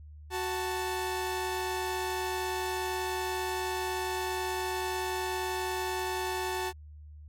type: tone pair together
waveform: sawtooth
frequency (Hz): 370.8 / 882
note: F#4 / A5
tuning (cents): +4 / +4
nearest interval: octave + minor third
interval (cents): 1500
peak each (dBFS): -29 / -30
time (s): 0.3-6.73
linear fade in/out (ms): 50
effects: added 75 Hz sine -45 dBFS peak until 7.28 s + MP3 64 kbps